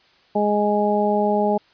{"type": "harmonic tone", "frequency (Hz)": 207.7, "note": "G#3", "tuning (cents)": 0, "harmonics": [1, 2, 3, 4], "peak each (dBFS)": [-22, -22, -22, -22], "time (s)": [0.35, 1.58], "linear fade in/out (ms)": 10, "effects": ["white hiss -56 dBFS RMS until 1.73 s", "resampled to 11025 Hz"]}